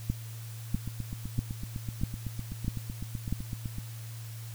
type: two click trains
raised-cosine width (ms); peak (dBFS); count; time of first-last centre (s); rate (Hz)
5; -16 / -23; 6 / 25; 0.1-3.326 / 0.75-3.784; 1.55 / 7.91
effects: added 113 Hz sine -39 dBFS peak until 4.54 s + white hiss -50 dBFS RMS until 4.54 s